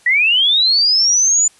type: linear sweep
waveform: sine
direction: up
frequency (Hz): 1889 to 7070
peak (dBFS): -10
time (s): 0.06-1.48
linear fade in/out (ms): 5
effects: white hiss -50 dBFS RMS until 1.59 s + resampled to 24000 Hz